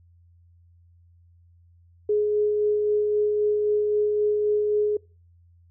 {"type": "tone with tremolo", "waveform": "sine", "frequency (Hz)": 419.4, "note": "G#4", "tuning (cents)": 17, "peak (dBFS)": -18, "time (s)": [2.09, 4.97], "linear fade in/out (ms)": 5, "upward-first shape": "sine", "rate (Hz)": 3.8, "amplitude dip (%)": 25, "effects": ["noise-tail reverb RT60 0.4 s tail -26 dB re dry", "added 86 Hz sine -53 dBFS peak until 5.7 s"]}